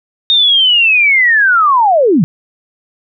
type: linear sweep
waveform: sine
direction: down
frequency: 3700 to 137.8 Hz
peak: -6 dBFS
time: 0.3-2.24 s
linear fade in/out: 0 ms
effects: none